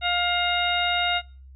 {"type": "harmonic tone with a mistuned harmonic", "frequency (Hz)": 706, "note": "F5", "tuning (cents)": 19, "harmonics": [1, 2, 3, 4, 5], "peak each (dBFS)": [-26, -28, -28, -28, -27], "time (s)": [0.01, 1.22], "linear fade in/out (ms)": 50, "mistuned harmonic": 5, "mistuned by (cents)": 94, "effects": ["noise-tail reverb RT60 0.4 s tail -25 dB re dry", "added 66 Hz sine -43 dBFS peak until 1.55 s"]}